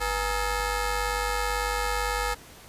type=ring-modulated tone; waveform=15% pulse; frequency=440 Hz; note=A4; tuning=in tune; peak=-16 dBFS; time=0-2.35 s; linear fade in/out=20 ms; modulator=391 Hz; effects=pink hiss -48 dBFS RMS until 2.68 s + resampled to 32000 Hz